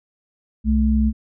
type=tone pair together; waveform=sine; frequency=64.6 / 217.3 Hz; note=C2 / A3; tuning=-21 / -21 cents; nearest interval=octave + major sixth; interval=2100 cents; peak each=-17 dBFS; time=0.64-1.13 s; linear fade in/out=50 ms; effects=none